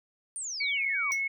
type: exponential sweep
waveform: sine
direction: down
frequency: 9320 to 1046.5 Hz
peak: -33 dBFS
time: 0.36-1.11 s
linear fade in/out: 0 ms
type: tone with vibrato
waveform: sine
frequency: 2221 Hz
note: C#7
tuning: 3 cents sharp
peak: -27 dBFS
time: 0.6-1.28 s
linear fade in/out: 10 ms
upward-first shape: square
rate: 2.9 Hz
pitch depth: 25 cents each way
type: tone with exponential decay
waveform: square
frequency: 5800 Hz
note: F#8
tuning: 35 cents flat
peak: -27 dBFS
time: 1.12-1.21 s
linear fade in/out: 0 ms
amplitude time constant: 19 ms
effects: none